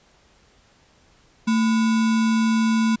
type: tone with sample-and-hold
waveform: sine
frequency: 223.3 Hz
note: A3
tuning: 26 cents sharp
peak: -16 dBFS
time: 1.47-2.96 s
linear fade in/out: 10 ms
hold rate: 1225 Hz
effects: pink hiss -57 dBFS RMS until 3 s + resampled to 16000 Hz